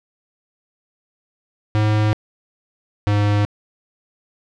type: tone pair in turn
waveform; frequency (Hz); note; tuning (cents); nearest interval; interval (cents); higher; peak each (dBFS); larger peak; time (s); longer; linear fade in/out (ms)
square; 106.8 / 103.28; G#2 / G#2; +49 / -9; minor second; 58; first; -15; neither; 1.75-2.13 / 3.07-3.45; neither; 0
effects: low-pass 4000 Hz 12 dB/octave